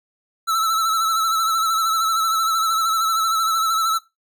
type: tone with vibrato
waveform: square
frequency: 1318.5 Hz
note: E6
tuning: in tune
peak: -18 dBFS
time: 0.47-3.99 s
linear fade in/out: 20 ms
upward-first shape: sine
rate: 13 Hz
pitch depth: 44 cents each way
effects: noise-tail reverb RT60 0.2 s tail -18 dB re dry